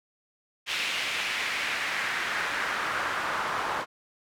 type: noise with band-pass filter sweep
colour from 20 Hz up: pink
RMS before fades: -30 dBFS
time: 0.66-3.86 s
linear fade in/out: 50 ms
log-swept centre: 2800 to 1100 Hz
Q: 1.8
effects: none